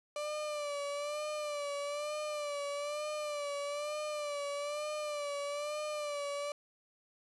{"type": "tone with vibrato", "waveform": "35% pulse", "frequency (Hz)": 587.3, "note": "D5", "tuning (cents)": 0, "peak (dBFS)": -34, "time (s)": [0.16, 6.52], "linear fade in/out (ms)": 2, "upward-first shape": "sine", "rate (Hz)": 1.1, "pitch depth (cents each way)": 53, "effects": ["resampled to 24000 Hz"]}